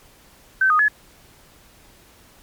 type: tone with pitch steps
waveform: sine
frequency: 1541 / 1239 / 1704 Hz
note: G6 / D#6 / G#6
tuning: -30 / -8 / +44 cents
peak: -13 dBFS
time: 0.61-0.883 s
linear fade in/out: 5 ms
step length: 91 ms
effects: pink hiss -51 dBFS RMS until 2.42 s + MP3 96 kbps